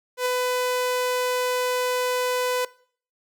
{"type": "tone with ADSR envelope", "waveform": "sawtooth", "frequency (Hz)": 500, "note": "B4", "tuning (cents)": 21, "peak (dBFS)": -16, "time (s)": [0.17, 2.65], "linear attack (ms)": 89, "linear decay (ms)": 4, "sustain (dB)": -2, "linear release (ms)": 4, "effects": ["noise-tail reverb RT60 0.5 s tail -21 dB re dry"]}